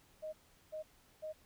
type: tone bursts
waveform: sine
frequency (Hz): 622.3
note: D#5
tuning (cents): 0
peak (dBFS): -40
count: 3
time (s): 0.22-1.33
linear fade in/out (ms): 20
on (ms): 110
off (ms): 390
effects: pink hiss -67 dBFS RMS until 1.45 s